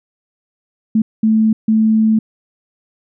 sine tone bursts at uneven times, 219.4 Hz, A3, 5 cents flat, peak -9 dBFS, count 3, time 0.95-1.02 / 1.23-1.53 / 1.68-2.19 s, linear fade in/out 5 ms, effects none

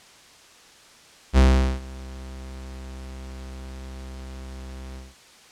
45% pulse tone with ADSR envelope, 65.41 Hz, C2, in tune, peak -11 dBFS, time 1.33-5.15 s, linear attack 47 ms, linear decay 420 ms, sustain -24 dB, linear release 190 ms, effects white hiss -50 dBFS RMS until 5.51 s + low-pass 7000 Hz 12 dB/octave

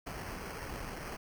pink noise with sample-and-hold, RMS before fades -42 dBFS, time 0.06-1.17 s, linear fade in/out 10 ms, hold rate 3675 Hz, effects none

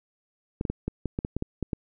clicks, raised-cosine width 3 ms, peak -15 dBFS, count 11, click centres 0.611 / 0.652 / 0.7 / 0.88 / 1.057 / 1.189 / 1.249 / 1.366 / 1.424 / 1.627 / 1.732 s, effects none

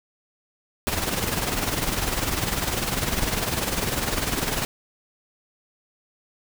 pink noise with tremolo, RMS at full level -23 dBFS, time 0.87-4.65 s, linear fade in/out 0 ms, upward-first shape sine, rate 20 Hz, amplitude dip 60%, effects none

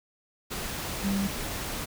sine tone in noise, 197 Hz, G3, 9 cents sharp, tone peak -25 dBFS, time 1.03-1.28 s, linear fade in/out 20 ms, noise pink, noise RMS -34 dBFS, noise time 0.5-1.86 s, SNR +6 dB, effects none

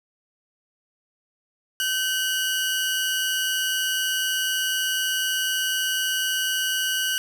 sawtooth tone pair together, 1536 / 2900 Hz, G6 / F#7, -36 / -35 cents, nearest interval major seventh, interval 1101 cents, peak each -22 dBFS, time 1.8-7.18 s, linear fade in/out 0 ms, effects none

